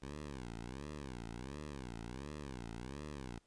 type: tone with vibrato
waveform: 10% pulse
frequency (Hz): 65.1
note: C2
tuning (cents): -8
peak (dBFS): -36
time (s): 0.02-3.39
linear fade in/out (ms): 5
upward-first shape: sine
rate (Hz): 1.4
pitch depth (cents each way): 250
effects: pink hiss -75 dBFS RMS until 3.46 s + resampled to 22050 Hz